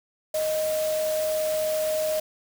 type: tone in noise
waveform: sine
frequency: 622.3 Hz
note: D#5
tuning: in tune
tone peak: -23 dBFS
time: 0.34-2.2 s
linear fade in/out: 5 ms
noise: white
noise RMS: -35 dBFS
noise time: 0.34-2.2 s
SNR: +9 dB
effects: none